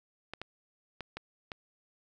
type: clicks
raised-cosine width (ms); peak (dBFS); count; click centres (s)
0.3; -23; 5; 0.336 / 0.416 / 1.007 / 1.17 / 1.518
effects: none